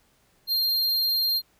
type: tone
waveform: square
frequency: 4195 Hz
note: C8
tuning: 4 cents sharp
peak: -22 dBFS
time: 0.47-1.42 s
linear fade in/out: 50 ms
effects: pink hiss -64 dBFS RMS until 1.59 s